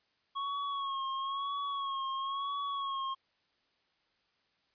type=tone with vibrato; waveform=square; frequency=1100 Hz; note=C#6; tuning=14 cents flat; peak=-34 dBFS; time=0.35-3.15 s; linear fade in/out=20 ms; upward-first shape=sine; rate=1 Hz; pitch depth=45 cents each way; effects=white hiss -74 dBFS RMS until 4.74 s + resampled to 11025 Hz